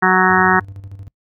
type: harmonic tone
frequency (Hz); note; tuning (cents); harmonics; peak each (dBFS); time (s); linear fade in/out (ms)
185.6; F#3; +6; 1 / 2 / 4 / 5 / 6 / 7 / 8 / 9 / 10; -19 / -19 / -19 / -19 / -19 / -19 / -19 / -19 / -19; 0.02-0.6; 10
type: tone with tremolo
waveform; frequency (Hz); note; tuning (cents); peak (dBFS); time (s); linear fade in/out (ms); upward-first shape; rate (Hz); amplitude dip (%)
triangle; 98; G2; 0; -27; 0.3-1.08; 0; square; 13; 60
effects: noise-tail reverb RT60 0.1 s tail -24 dB re dry